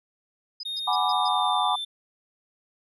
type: tone bursts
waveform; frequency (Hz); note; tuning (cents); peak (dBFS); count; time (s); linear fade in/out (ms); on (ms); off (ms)
sine; 5000; D#8; +8; -32; 5; 0.6-1.285; 5; 33; 130
type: tone with pitch glide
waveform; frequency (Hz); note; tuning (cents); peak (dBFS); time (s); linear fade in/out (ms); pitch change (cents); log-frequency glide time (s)
triangle; 3697 to 3548; A#7 to A7; -15 to +14; -28; 0.65-1.85; 10; -71; 1.06-1.69
type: chord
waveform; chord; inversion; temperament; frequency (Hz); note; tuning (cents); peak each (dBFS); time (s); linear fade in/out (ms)
sine; G# half-diminished seventh; third; equal; 740 / 830.6 / 987.8 / 1174.7; F#5 / G#5 / B5 / D6; 0 / 0 / 0 / 0; -27; 0.87-1.76; 10
effects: none